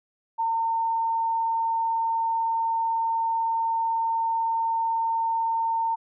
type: tone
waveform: sine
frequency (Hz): 909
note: A#5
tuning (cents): -44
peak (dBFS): -22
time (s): 0.38-5.96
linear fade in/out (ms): 20
effects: none